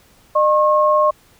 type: tone pair together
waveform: sine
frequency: 607 / 1081.6 Hz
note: D#5 / C#6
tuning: -43 / -43 cents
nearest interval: minor seventh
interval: 1000 cents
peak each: -14 dBFS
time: 0.35-1.11 s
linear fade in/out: 10 ms
effects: pink hiss -52 dBFS RMS until 1.39 s